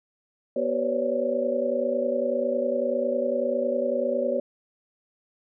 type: tone cluster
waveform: sine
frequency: 244.3 / 383.6 / 498.2 / 550 / 580 Hz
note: B3 / G4 / B4 / C#5 / D5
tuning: -19 / -37 / +15 / -14 / -22 cents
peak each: -31 / -32 / -30 / -26 / -29 dBFS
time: 0.56-4.4 s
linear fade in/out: 5 ms
effects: none